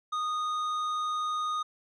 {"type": "tone with tanh clipping", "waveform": "triangle", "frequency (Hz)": 1236, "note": "D#6", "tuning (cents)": -12, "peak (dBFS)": -30, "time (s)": [0.12, 1.63], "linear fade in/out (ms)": 10, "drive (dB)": 13, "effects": []}